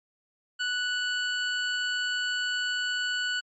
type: tone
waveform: 25% pulse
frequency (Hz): 1480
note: F#6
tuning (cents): 0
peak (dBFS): -23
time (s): 0.59-3.41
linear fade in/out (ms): 20
effects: MP3 32 kbps